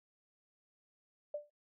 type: tone with exponential decay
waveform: sine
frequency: 590 Hz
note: D5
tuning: 8 cents sharp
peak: -33 dBFS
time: 1.34-1.5 s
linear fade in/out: 5 ms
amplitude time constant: 34 ms
effects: noise-tail reverb RT60 0.1 s tail -17 dB re dry